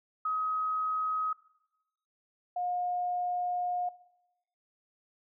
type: tone pair in turn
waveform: sine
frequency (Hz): 1266 / 715.7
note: D#6 / F5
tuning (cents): +30 / +42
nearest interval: minor seventh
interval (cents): 988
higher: first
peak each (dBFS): -28 / -30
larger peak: first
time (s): 0.25-1.33 / 2.56-3.89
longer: second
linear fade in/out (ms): 5
effects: noise-tail reverb RT60 0.9 s tail -19 dB re dry